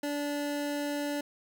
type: tone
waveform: 25% pulse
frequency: 290 Hz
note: D4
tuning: 22 cents flat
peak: -27 dBFS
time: 0.03-1.21 s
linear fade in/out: 5 ms
effects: none